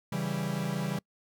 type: chord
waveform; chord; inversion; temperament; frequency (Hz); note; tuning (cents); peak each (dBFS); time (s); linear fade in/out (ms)
45% pulse; C# diminished; none; equal; 138.59 / 164.81 / 196; C#3 / E3 / G3; 0 / 0 / 0; -35 / -34 / -34; 0.12-0.99; 5
effects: noise-tail reverb RT60 0.1 s tail -26 dB re dry